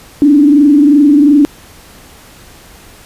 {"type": "tone with frequency modulation", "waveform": "sine", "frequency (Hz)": 290.4, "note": "D4", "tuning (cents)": -19, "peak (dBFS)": -3, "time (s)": [0.22, 1.45], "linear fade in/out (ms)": 0, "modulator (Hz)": 22.8, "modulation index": 0.72, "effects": ["pink hiss -38 dBFS RMS until 3.05 s", "resampled to 32000 Hz"]}